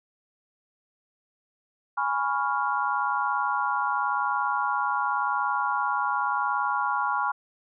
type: chord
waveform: sine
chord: C# dominant seventh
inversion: second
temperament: equal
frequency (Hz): 830.6 / 987.8 / 1108.7 / 1396.9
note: G#5 / B5 / C#6 / E#6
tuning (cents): 0 / 0 / 0 / 0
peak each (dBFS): -29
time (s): 1.97-7.32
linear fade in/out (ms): 10
effects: none